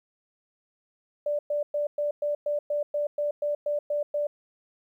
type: tone bursts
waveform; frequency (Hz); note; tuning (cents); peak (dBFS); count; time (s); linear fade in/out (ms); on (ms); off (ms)
sine; 587.3; D5; 0; -24; 13; 1.26-4.27; 5; 130; 110
effects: 11-bit